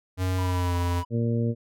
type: tone with pitch glide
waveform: square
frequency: 92.5 to 87.56 Hz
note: F#2 to F2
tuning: 0 to +5 cents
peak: -24 dBFS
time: 0.17-1.04 s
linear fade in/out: 50 ms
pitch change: -95 cents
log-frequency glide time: 0.39-0.76 s
type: tone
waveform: triangle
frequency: 982 Hz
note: B5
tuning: 10 cents flat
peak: -32 dBFS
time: 0.38-1.05 s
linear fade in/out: 10 ms
type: harmonic tone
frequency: 116.54 Hz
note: A#2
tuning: in tune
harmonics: 1 / 2 / 3 / 4 / 5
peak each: -24 / -27 / -35 / -32 / -39 dBFS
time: 1.1-1.55 s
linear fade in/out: 50 ms
effects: none